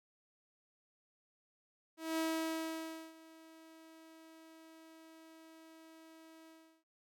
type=tone with ADSR envelope; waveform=sawtooth; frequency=322.5 Hz; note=E4; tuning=38 cents flat; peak=-29 dBFS; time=1.97-6.84 s; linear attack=210 ms; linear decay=950 ms; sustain=-23 dB; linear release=360 ms; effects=none